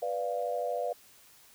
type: chord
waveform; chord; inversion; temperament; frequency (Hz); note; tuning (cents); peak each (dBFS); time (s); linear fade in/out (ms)
sine; B diminished; none; equal; 493.9 / 587.3 / 698.5; B4 / D5 / F5; 0 / 0 / 0; -34 / -34 / -34; 0.02-0.93; 5
effects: white hiss -58 dBFS RMS until 1.54 s